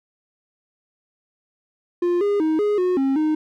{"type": "tone with pitch steps", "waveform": "triangle", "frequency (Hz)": [350.9, 407.9, 314.7, 415.8, 363.5, 269.9, 309.2], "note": ["F4", "G#4", "D#4", "G#4", "F#4", "C#4", "D#4"], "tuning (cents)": [8, -31, 20, 2, -31, -46, -11], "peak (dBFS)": -15, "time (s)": [2.02, 3.35], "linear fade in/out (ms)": 5, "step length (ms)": 190, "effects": []}